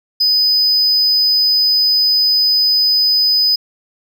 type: tone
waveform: triangle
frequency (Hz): 5000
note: D#8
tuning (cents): +8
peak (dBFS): -9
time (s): 0.2-3.56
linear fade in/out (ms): 10
effects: none